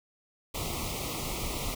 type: band-stop noise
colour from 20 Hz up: pink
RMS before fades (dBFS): -34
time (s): 0.54-1.75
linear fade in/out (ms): 10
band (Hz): 1300 to 2000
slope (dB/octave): 96
effects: none